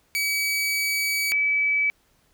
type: tone pair in turn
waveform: sawtooth / sine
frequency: 2280 / 2295 Hz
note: C#7 / D7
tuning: +48 / -40 cents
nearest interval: unison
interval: 12 cents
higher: second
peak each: -19 dBFS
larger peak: neither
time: 0.15-1.32 / 1.32-1.9 s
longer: first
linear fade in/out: 0 ms
effects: pink hiss -64 dBFS RMS until 2.33 s